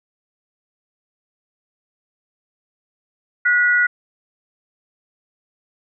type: tone pair together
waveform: sine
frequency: 1454.9 / 1959 Hz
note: F#6 / B6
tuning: -30 / -15 cents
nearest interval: perfect fourth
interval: 515 cents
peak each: -14 / -18 dBFS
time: 3.45-3.87 s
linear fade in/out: 10 ms
effects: none